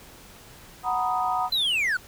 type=chord; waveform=sine; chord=B major seventh; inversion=second; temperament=equal; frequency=740 / 932.3 / 987.8 / 1244.5 Hz; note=F#5 / A#5 / B5 / D#6; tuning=0 / 0 / 0 / 0 cents; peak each=-26 / -30 / -30 / -28 dBFS; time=0.83-1.5 s; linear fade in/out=50 ms
type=linear sweep; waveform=triangle; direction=down; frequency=4100 to 1396.9 Hz; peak=-20 dBFS; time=1.52-1.97 s; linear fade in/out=5 ms
effects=pink hiss -48 dBFS RMS until 2.07 s